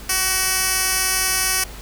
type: tone with band-pass filter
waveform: 10% pulse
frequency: 375.7 Hz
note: F#4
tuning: 26 cents sharp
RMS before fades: -20 dBFS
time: 0.09-1.64 s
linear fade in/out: 5 ms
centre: 10000 Hz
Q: 0.73
effects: added 50 Hz sine -36 dBFS peak until 1.81 s + pink hiss -39 dBFS RMS until 1.81 s